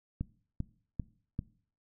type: click train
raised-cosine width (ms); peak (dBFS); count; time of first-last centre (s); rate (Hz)
5; -21; 4; 0.21-1.391; 2.54
effects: noise-tail reverb RT60 0.5 s tail -20 dB re dry